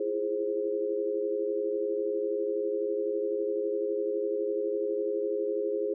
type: tone cluster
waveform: sine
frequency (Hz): 331.5 / 343.5 / 415.2 / 527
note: E4 / F4 / G#4 / C5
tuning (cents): +10 / -29 / 0 / +12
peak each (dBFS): -38 / -37 / -29 / -33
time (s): 0-5.94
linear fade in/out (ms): 5
effects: none